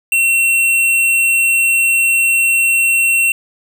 square tone, 2720 Hz, F7, 46 cents flat, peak -11 dBFS, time 0.12-3.32 s, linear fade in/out 2 ms, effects none

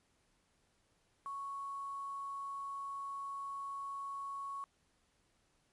sine tone with quantisation, 1108.7 Hz, C#6, in tune, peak -40 dBFS, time 1.26-4.64 s, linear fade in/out 0 ms, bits 10, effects pink hiss -75 dBFS RMS until 5.72 s + resampled to 24000 Hz

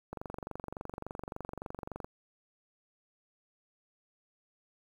click train, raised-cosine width 1 ms, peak -25 dBFS, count 46, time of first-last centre 0.13-2.045 s, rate 23.5 Hz, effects 9-bit

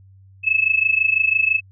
sine tone with amplitude modulation, 2600 Hz, E7, 24 cents flat, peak -11 dBFS, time 0.43-1.61 s, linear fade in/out 50 ms, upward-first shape sine, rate 26 Hz, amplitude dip 85%, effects added 96 Hz sine -45 dBFS peak until 1.71 s

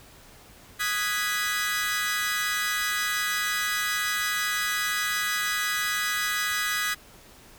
sawtooth chord, G# minor seventh, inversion second, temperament equal, 1244.5 / 1480 / 1661.2 / 1975.5 Hz, D#6 / F#6 / G#6 / B6, 0 / 0 / 0 / 0 cents, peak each -28 / -31 / -26 / -26 dBFS, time 0.79-6.95 s, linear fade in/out 20 ms, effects pink hiss -51 dBFS RMS until 7.58 s

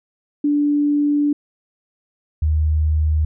sine tone pair in turn, 291.8 / 77.29 Hz, D4 / D#2, -11 / -11 cents, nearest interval octave + major seventh, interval 2300 cents, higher first, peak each -14 dBFS, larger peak neither, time 0.44-1.33 / 2.42-3.25 s, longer first, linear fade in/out 5 ms, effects none

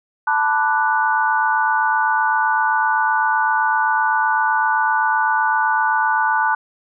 sine chord, B minor seventh, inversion third, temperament equal, 880 / 987.8 / 1174.7 / 1480 Hz, A5 / B5 / D6 / F#6, 0 / 0 / 0 / 0 cents, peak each -18 / -23 / -24 / -19 dBFS, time 0.27-6.55 s, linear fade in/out 5 ms, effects none

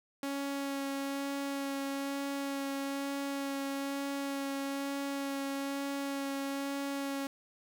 sawtooth tone with vibrato, 277.2 Hz, C#4, in tune, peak -30 dBFS, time 0.23-7.27 s, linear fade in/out 2 ms, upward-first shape sine, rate 1.1 Hz, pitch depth 11 cents each way, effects 11-bit

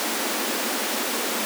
pink high-pass noise, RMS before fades -26 dBFS, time 0-1.45 s, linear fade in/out 0 ms, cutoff 210 Hz, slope 96 dB/octave, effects none

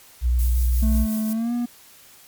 sine tone with vibrato, 60.9 Hz, B1, 24 cents flat, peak -16 dBFS, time 0.21-1.07 s, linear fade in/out 50 ms, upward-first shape square, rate 8.7 Hz, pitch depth 19 cents each way
violet noise with tremolo, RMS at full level -33 dBFS, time 0.39-1.33 s, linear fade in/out 0 ms, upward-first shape sine, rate 5.6 Hz, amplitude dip 35%
triangle tone with pitch glide, 217.9 to 240.4 Hz, A3 to B3, -17 to -46 cents, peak -19 dBFS, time 0.82-1.66 s, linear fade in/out 10 ms, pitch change +171 cents, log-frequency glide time 1.3-1.53 s
effects white hiss -49 dBFS RMS until 2.27 s + MP3 96 kbps

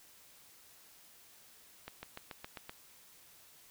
accelerating click train, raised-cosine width 0.3 ms, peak -27 dBFS, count 7, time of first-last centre 1.88-2.695 s, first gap 150 ms, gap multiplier 0.96, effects white hiss -60 dBFS RMS until 3.7 s

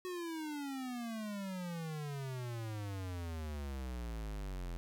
square exponential sweep, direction down, 370 to 42.05 Hz, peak -40 dBFS, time 0.05-4.77 s, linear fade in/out 0 ms, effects none

